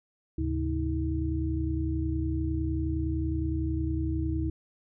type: tone cluster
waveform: sine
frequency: 74.7 / 105.6 / 134.2 / 319.8 Hz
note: D2 / G#2 / C3 / D#4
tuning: +30 / +29 / +44 / +48 cents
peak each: -29 / -37 / -36 / -31 dBFS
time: 0.38-4.5 s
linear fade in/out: 5 ms
effects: none